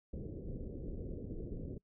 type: low-pass noise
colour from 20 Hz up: pink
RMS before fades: -43 dBFS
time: 0.13-1.78 s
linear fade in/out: 5 ms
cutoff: 510 Hz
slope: 48 dB/octave
effects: noise-tail reverb RT60 0.1 s tail -25 dB re dry